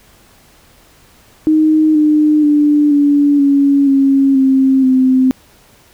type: tone with pitch steps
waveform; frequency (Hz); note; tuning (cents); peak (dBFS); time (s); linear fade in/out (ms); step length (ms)
sine; 311.1 / 303.1 / 295.3 / 287.8 / 280.4 / 273.2 / 266.2 / 259.3; D#4 / D#4 / D4 / D4 / C#4 / C#4 / C4 / C4; 0 / -45 / +10 / -35 / +20 / -25 / +30 / -15; -7; 1.47-5.31; 0; 480
effects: pink hiss -47 dBFS RMS until 5.93 s